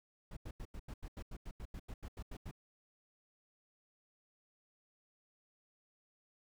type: noise bursts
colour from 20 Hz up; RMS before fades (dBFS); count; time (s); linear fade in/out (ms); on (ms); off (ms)
brown; -45; 16; 0.31-2.512; 5; 57; 86
effects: none